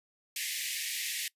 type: high-pass noise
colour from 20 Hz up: pink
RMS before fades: -35 dBFS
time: 0.36-1.28 s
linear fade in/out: 2 ms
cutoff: 1800 Hz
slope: 96 dB/octave
effects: noise-tail reverb RT60 0.1 s tail -22 dB re dry + resampled to 32000 Hz

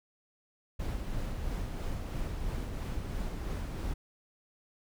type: noise with tremolo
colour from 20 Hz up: brown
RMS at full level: -34 dBFS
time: 0.79-3.94 s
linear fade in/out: 10 ms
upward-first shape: sine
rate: 3 Hz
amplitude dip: 30%
effects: none

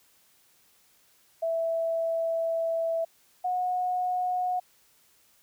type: tone pair in turn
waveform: sine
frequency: 659.3 / 728 Hz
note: E5 / F#5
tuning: 0 / -28 cents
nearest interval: major second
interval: 172 cents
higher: second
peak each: -25 dBFS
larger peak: neither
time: 1.42-3.05 / 3.44-4.6 s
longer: first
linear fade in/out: 10 ms
effects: white hiss -63 dBFS RMS until 5.42 s

